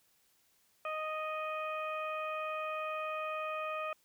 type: harmonic tone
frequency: 622.3 Hz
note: D#5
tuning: in tune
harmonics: 1 / 2 / 3 / 4 / 5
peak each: -39 / -38 / -51 / -43 / -56 dBFS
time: 0.85-3.93 s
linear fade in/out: 2 ms
effects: white hiss -71 dBFS RMS until 4.04 s